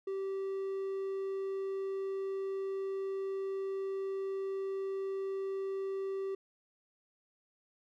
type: tone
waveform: triangle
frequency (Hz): 388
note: G4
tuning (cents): -18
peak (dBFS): -32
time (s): 0.07-6.35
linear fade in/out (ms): 5
effects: none